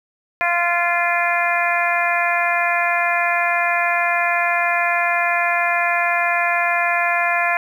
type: harmonic tone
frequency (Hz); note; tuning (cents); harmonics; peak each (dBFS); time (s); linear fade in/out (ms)
346.3; F4; -15; 2 / 3 / 4 / 5 / 6 / 7; -21 / -24 / -26 / -22 / -24 / -23; 0.41-7.57; 0
effects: 8-bit